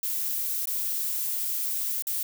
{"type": "noise with dropouts", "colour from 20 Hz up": "violet", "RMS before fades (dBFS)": -29, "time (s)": [0.03, 2.23], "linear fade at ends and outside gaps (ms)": 2, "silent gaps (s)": [[0.656, 0.672], [2.023, 2.069]], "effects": []}